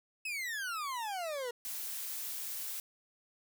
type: exponential sweep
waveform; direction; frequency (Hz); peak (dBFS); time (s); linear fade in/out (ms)
40% pulse; down; 2620 to 468; -35; 0.25-1.51; 5
type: noise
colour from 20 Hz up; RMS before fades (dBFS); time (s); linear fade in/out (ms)
blue; -40; 1.65-2.8; 0
effects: none